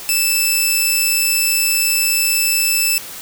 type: tone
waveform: 10% pulse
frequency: 2637 Hz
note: E7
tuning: in tune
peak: -5 dBFS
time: 0.09-2.98 s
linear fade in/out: 0 ms
effects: white hiss -32 dBFS RMS until 3.21 s